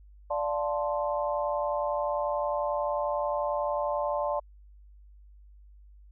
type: chord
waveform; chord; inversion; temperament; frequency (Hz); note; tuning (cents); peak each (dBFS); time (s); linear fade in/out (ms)
sine; D minor seventh; none; equal; 587.3 / 698.5 / 880 / 1046.5; D5 / F5 / A5 / C6; 0 / 0 / 0 / 0; -29 / -35 / -33 / -34; 0.3-4.4; 10
effects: added 50 Hz sine -50 dBFS peak until 6.11 s